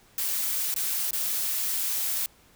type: noise with dropouts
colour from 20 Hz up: blue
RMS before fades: -28 dBFS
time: 0.18-2.26 s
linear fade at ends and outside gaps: 1 ms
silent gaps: 0.741-0.762 / 1.108-1.131 s
effects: pink hiss -58 dBFS RMS until 2.55 s